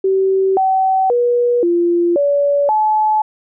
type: tone with pitch steps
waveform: sine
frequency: 383.6 / 762 / 483.1 / 345.3 / 571 / 860 Hz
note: G4 / G5 / B4 / F4 / D5 / A5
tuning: -37 / -49 / -38 / -20 / -49 / -40 cents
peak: -11 dBFS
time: 0.04-3.22 s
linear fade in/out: 5 ms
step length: 530 ms
effects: none